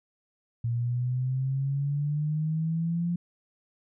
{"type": "exponential sweep", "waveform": "sine", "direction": "up", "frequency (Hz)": [116.54, 174.7], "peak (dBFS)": -25, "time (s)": [0.64, 3.16], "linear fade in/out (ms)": 5, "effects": []}